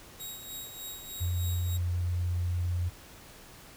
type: tone with tremolo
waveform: 10% pulse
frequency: 3799 Hz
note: A#7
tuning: 32 cents sharp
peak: -30 dBFS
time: 0.19-1.78 s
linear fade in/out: 20 ms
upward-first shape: sine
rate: 3.3 Hz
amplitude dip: 55%
type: tone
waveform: sine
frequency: 88.2 Hz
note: F2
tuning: 18 cents sharp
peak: -27 dBFS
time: 1.2-2.9 s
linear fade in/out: 20 ms
effects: pink hiss -51 dBFS RMS until 3.76 s